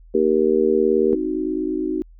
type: harmonic tone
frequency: 78.5 Hz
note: D#2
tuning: 16 cents sharp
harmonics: 3 / 4 / 5 / 6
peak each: -23 / -23 / -17 / -20 dBFS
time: 0.14-1.15 s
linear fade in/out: 10 ms
type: chord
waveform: sine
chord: C diminished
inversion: none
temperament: equal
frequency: 261.6 / 311.1 / 370 Hz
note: C4 / Eb4 / Gb4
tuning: 0 / 0 / 0 cents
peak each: -28 / -23 / -25 dBFS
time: 1.13-2.02 s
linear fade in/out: 0 ms
effects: added 41 Hz sine -43 dBFS peak until 2.19 s